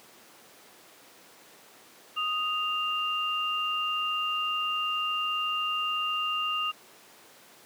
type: tone pair together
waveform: sine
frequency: 1244.5 / 2794 Hz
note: D#6 / F7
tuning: 0 / 0 cents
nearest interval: octave + major second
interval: 1400 cents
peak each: -30 / -29 dBFS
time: 2.16-6.72 s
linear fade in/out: 20 ms
effects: pink hiss -53 dBFS RMS until 7.65 s + high-pass 300 Hz 12 dB/octave